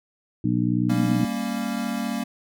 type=harmonic tone; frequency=60.5 Hz; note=B1; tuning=35 cents flat; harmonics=2 / 3 / 4 / 5; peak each=-25 / -25 / -25 / -25 dBFS; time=0.44-1.25 s; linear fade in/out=5 ms
type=chord; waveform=square; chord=G diminished; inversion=none; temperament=equal with one note detuned; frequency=198.16 / 233.1 / 277.2 Hz; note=G3 / Bb3 / Db4; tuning=+19 / 0 / 0 cents; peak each=-31 / -28 / -33 dBFS; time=0.89-2.24 s; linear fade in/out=10 ms
effects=none